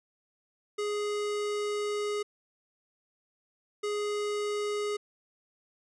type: tone bursts at uneven times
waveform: square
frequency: 415.3 Hz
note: G#4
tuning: in tune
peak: -30 dBFS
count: 2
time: 0.78-2.23 / 3.83-4.97 s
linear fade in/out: 10 ms
effects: resampled to 22050 Hz